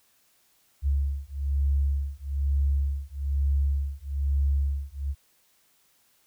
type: beating tone pair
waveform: sine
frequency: 69.3 / 70.4 Hz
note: C#2 / C#2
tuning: 0 / +27 cents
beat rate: 1.1 Hz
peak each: -26 dBFS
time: 0.82-5.15 s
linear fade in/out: 50 ms
effects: white hiss -65 dBFS RMS until 6.26 s